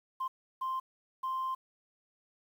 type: tone bursts at uneven times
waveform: sine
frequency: 1046.5 Hz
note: C6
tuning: in tune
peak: -30 dBFS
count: 3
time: 0.2-0.28 / 0.61-0.8 / 1.23-1.55 s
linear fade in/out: 10 ms
effects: tanh soft clip ceiling -29 dBFS + 10-bit